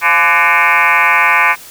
sine tone with frequency modulation, 1661.2 Hz, G#6, in tune, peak -7 dBFS, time 0.01-1.56 s, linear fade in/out 50 ms, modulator 161 Hz, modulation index 5, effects white hiss -35 dBFS RMS until 1.7 s

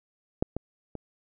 clicks, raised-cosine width 2 ms, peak -10 / -17 / -23 dBFS, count 3, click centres 0.425 / 0.566 / 0.953 s, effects none

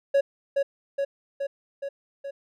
triangle tone with echo, 556 Hz, C#5, 5 cents sharp, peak -15 dBFS, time 0.14-0.21 s, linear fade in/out 10 ms, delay 420 ms, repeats 5, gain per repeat -3 dB, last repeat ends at 2.31 s, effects none

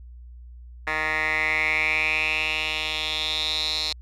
10% pulse tone with band-pass filter sweep, 155.56 Hz, D#3, in tune, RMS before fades -25 dBFS, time 0.87-3.93 s, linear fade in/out 2 ms, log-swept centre 1700 to 4300 Hz, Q 6, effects added 60 Hz sine -40 dBFS peak until 4.01 s

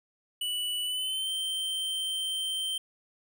square tone with pitch glide, 2960 to 3122 Hz, F#7 to G7, 0 to -8 cents, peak -30 dBFS, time 0.41-2.78 s, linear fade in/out 5 ms, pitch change +92 cents, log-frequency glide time 0.83-1.29 s, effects none

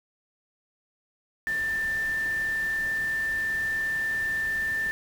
sine tone in noise, 1781 Hz, A6, 21 cents sharp, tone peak -25 dBFS, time 1.47-4.91 s, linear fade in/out 0 ms, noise pink, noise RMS -43 dBFS, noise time 1.47-4.91 s, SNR +15 dB, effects none

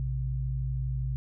sine tone pair together, 58.27 / 130.81 Hz, A#1 / C3, 0 / 0 cents, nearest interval octave + major second, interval 1400 cents, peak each -31 / -30 dBFS, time 0-1.16 s, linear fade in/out 0 ms, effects none

